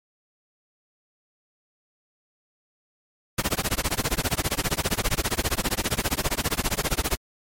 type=noise with tremolo; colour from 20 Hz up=pink; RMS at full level=-22 dBFS; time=3.38-7.17 s; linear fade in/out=5 ms; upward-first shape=sine; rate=15 Hz; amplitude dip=100%; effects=MP3 64 kbps